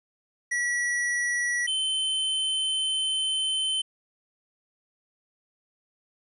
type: tone pair in turn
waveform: square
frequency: 1936 / 3073 Hz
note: B6 / G7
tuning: -35 / -35 cents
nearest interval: minor sixth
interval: 800 cents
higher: second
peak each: -25 dBFS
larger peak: neither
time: 0.51-1.67 / 1.67-3.82 s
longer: second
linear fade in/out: 10 ms
effects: resampled to 24000 Hz + 10-bit